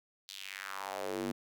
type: tone with high-pass filter sweep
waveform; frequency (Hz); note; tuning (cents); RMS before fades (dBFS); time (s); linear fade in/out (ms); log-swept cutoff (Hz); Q
square; 48.46; G1; -19; -40; 0.28-1.32; 10; 4200 to 240; 2.7
effects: none